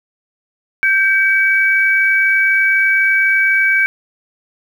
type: tone pair together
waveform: sine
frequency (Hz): 1568 / 2276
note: G6 / C#7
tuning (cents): 0 / +45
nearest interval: tritone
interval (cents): 645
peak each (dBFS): -13 / -13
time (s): 0.83-3.86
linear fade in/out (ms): 0
effects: 7-bit